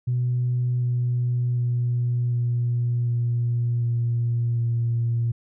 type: tone with pitch steps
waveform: sine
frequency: 123.47 / 122.4 / 121.35 / 120.3 / 119.26 / 118.24 / 117.22 Hz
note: B2 / B2 / B2 / B2 / A#2 / A#2 / A#2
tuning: 0 / -15 / -30 / -45 / +40 / +25 / +10 cents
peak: -19 dBFS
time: 0.07-5.32 s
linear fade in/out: 10 ms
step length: 750 ms
effects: tanh soft clip ceiling -16 dBFS